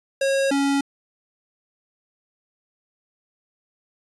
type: tone pair in turn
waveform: square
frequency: 545 / 278.7 Hz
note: C#5 / C#4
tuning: -29 / +9 cents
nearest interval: octave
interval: 1162 cents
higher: first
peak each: -19 dBFS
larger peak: neither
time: 0.21-0.51 / 0.51-0.81 s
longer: neither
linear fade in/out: 5 ms
effects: resampled to 24000 Hz